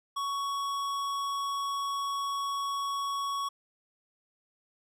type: tone with tanh clipping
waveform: sine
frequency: 1116 Hz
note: C#6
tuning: 11 cents sharp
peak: -32 dBFS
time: 0.16-3.49 s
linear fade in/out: 10 ms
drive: 17 dB
effects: none